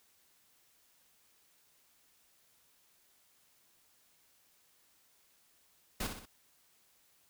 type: noise with echo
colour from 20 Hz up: pink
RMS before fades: -36 dBFS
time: 6-6.07 s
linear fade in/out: 5 ms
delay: 62 ms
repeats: 3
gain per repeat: -6 dB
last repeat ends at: 6.256 s
effects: white hiss -69 dBFS RMS until 7.29 s

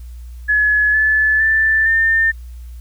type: tone with pitch steps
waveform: sine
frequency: 1700 / 1732.7 / 1766.1 / 1800 Hz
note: G#6 / A6 / A6 / A6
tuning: +40 / -27 / +6 / +39 cents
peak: -11 dBFS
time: 0.48-2.32 s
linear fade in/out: 20 ms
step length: 460 ms
effects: added 60 Hz sine -30 dBFS peak until 2.8 s + white hiss -54 dBFS RMS until 2.8 s

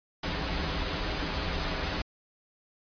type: noise with comb filter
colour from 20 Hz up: pink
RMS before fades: -31 dBFS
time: 0.23-2.02 s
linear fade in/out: 5 ms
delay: 8.6 ms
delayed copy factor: -0.7
effects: resampled to 11025 Hz

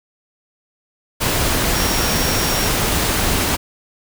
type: tone in noise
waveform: sine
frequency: 5588 Hz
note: F8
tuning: in tune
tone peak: -25 dBFS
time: 1.74-2.7 s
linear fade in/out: 20 ms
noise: pink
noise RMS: -18 dBFS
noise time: 1.2-3.57 s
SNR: -10 dB
effects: none

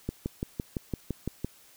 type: click train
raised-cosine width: 3 ms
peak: -17 dBFS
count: 9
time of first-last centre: 0.09-1.446 s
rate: 5.9 Hz
effects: white hiss -57 dBFS RMS until 1.76 s

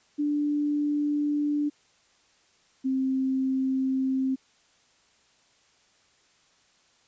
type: tone pair in turn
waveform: sine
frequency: 293.7 / 263.9 Hz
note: D4 / C4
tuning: 0 / +15 cents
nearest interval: major second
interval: 185 cents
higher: first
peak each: -23 dBFS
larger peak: neither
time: 0.18-1.7 / 2.84-4.36 s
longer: neither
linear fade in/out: 20 ms
effects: white hiss -63 dBFS RMS until 7.07 s + resampled to 16000 Hz

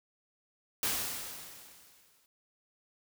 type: noise with exponential decay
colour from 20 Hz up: white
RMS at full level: -30 dBFS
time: 0.83-2.26 s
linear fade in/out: 1 ms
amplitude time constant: 310 ms
effects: none

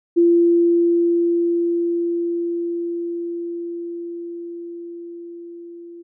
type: tone with level ramp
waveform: sine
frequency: 342.2 Hz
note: F4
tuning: 35 cents flat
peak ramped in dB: -10 to -35 dBFS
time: 0.16-6.03 s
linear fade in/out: 20 ms
effects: none

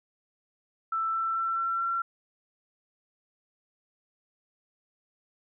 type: tone with pitch steps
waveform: sine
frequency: 1327 / 1335.5 / 1344 / 1352.5 / 1361.2 Hz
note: E6 / E6 / E6 / E6 / F6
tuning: +11 / +22 / +33 / +44 / -45 cents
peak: -26 dBFS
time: 0.92-2.02 s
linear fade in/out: 5 ms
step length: 220 ms
effects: none

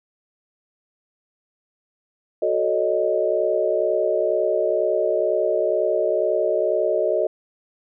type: chord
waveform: sine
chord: D# half-diminished seventh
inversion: first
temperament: equal with one note detuned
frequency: 370 / 440 / 560.2 / 622.3 Hz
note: F#4 / A4 / C#5 / D#5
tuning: 0 / 0 / +18 / 0 cents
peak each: -25 / -24 / -25 / -21 dBFS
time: 2.42-7.27 s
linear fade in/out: 5 ms
effects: none

